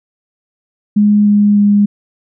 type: tone with pitch steps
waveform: sine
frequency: 207.7 / 206.1 / 204.6 Hz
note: G#3 / G#3 / G#3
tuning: 0 / -13 / -26 cents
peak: -6 dBFS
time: 0.96-1.86 s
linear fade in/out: 10 ms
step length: 300 ms
effects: none